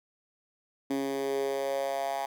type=tone with high-pass filter sweep; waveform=10% pulse; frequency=137 Hz; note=C#3; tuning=20 cents flat; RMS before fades=-31 dBFS; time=0.9-2.26 s; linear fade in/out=5 ms; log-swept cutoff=280 to 800 Hz; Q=4.5; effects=none